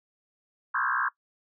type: tone with frequency modulation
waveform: sine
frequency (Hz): 1337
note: E6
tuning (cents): +24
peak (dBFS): -24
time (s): 0.74-1.09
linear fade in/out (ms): 10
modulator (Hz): 62.5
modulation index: 5.3
effects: noise-tail reverb RT60 0.1 s tail -20 dB re dry